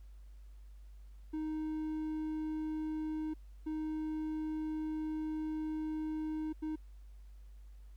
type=tone bursts at uneven times; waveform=triangle; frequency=311.1 Hz; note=D#4; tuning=in tune; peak=-33 dBFS; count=3; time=1.33-3.34 / 3.66-6.53 / 6.62-6.76 s; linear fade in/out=10 ms; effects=added 50 Hz sine -50 dBFS peak until 7.96 s + pink hiss -74 dBFS RMS until 7.96 s